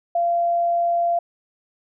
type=tone; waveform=sine; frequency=688 Hz; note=F5; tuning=26 cents flat; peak=-17 dBFS; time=0.15-1.19 s; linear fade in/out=5 ms; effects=none